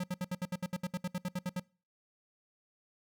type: tone bursts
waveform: square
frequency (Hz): 181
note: F#3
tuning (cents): -38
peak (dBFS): -33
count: 16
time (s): 0-1.598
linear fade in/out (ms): 5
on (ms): 38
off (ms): 66
effects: noise-tail reverb RT60 0.4 s tail -25 dB re dry